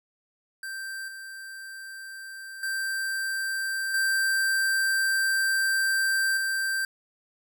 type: tone with level steps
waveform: square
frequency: 1568 Hz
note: G6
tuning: in tune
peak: -34 / -39 / -28 / -23 / -26 dBFS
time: 0.63-6.85 s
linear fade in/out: 2 ms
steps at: 1.08 / 2.63 / 3.94 / 6.37 s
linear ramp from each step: 2 ms
effects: none